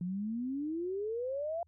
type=exponential sweep; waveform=sine; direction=up; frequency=172.3 to 698.5 Hz; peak=-33 dBFS; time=0.01-1.63 s; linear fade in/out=2 ms; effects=added 81 Hz sine -65 dBFS peak until 1.67 s